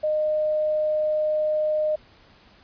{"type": "tone", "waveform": "sine", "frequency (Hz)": 613, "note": "D#5", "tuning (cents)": -26, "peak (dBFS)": -20, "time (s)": [0.03, 1.96], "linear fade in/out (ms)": 10, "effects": ["pink hiss -54 dBFS RMS until 2.63 s", "resampled to 11025 Hz"]}